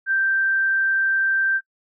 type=tone; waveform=sine; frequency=1568 Hz; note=G6; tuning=in tune; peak=-17 dBFS; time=0.06-1.61 s; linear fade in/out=50 ms; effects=noise-tail reverb RT60 0.1 s tail -22 dB re dry